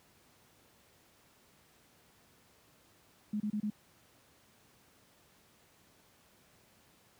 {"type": "tone bursts", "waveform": "sine", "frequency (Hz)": 210.2, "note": "G#3", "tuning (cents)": 21, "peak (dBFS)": -31, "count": 4, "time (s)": [3.33, 3.701], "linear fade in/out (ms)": 5, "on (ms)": 71, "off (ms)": 29, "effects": ["pink hiss -65 dBFS RMS until 7.19 s", "high-pass 80 Hz 12 dB/octave"]}